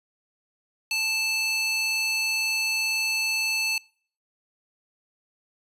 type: tone with high-pass filter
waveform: square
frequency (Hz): 879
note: A5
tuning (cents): -2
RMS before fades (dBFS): -26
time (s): 0.91-3.78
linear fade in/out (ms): 2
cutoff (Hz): 3200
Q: 5.4
effects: noise-tail reverb RT60 0.5 s tail -25 dB re dry + resampled to 32000 Hz